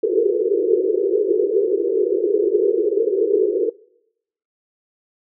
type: band-pass noise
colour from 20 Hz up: white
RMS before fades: -18 dBFS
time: 0.03-3.7 s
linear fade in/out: 5 ms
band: 350 to 470 Hz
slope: 96 dB/octave
effects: noise-tail reverb RT60 0.8 s tail -23 dB re dry